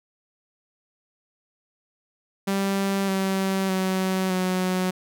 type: tone with pitch steps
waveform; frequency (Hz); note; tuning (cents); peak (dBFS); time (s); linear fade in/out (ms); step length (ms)
sawtooth; 196 / 192.08 / 188.23 / 184.47; G3 / G3 / F#3 / F#3; 0 / -35 / +30 / -5; -18; 2.47-4.91; 10; 610
effects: none